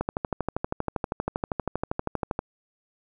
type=click train; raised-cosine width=1 ms; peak=-12 dBFS; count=31; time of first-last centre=0.01-2.391 s; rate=12.6 Hz; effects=none